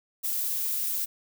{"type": "noise", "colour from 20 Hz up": "violet", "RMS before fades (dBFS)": -29, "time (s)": [0.23, 1.06], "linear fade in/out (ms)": 20, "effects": []}